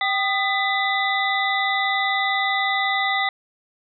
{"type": "tone cluster", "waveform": "sine", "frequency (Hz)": [781, 1231, 2000, 3556, 3848], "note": ["G5", "D#6", "B6", "A7", "B7"], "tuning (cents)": [-7, -19, 21, 18, -46], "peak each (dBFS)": [-24, -28, -22, -29, -31], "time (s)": [0.01, 3.29], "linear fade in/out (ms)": 2, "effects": []}